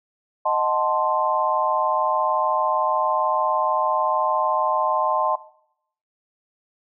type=chord; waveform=sine; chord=D# diminished seventh; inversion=none; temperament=equal; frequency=622.3 / 740 / 880 / 1046.5 Hz; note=D#5 / F#5 / A5 / C6; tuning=0 / 0 / 0 / 0 cents; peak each=-24 / -27 / -23 / -22 dBFS; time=0.45-5.36 s; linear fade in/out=10 ms; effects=noise-tail reverb RT60 0.7 s tail -18 dB re dry